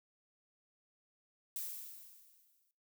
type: noise with exponential decay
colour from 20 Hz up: violet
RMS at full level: -39 dBFS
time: 1.56-2.71 s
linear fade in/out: 1 ms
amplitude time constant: 250 ms
effects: noise-tail reverb RT60 0.4 s tail -19 dB re dry